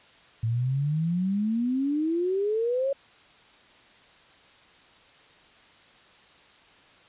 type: exponential sweep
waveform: sine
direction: up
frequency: 110 to 560 Hz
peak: -23 dBFS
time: 0.43-2.93 s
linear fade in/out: 5 ms
effects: white hiss -55 dBFS RMS until 7.08 s + resampled to 8000 Hz